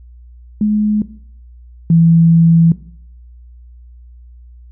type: tone pair in turn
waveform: sine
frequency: 211.1 / 165.87 Hz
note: G#3 / E3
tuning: +29 / +11 cents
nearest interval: major third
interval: 418 cents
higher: first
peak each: -10 / -6 dBFS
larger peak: second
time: 0.61-1.02 / 1.9-2.72 s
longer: second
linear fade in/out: 2 ms
effects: noise-tail reverb RT60 0.6 s tail -17 dB re dry + added 60 Hz sine -36 dBFS peak until 4.71 s